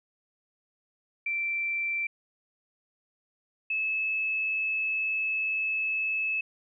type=tone pair in turn; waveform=sine; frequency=2345 / 2601 Hz; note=D7 / E7; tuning=-3 / -24 cents; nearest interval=major second; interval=179 cents; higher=second; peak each=-27 / -26 dBFS; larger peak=second; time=1.26-2.07 / 3.7-6.41 s; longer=second; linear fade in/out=5 ms; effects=none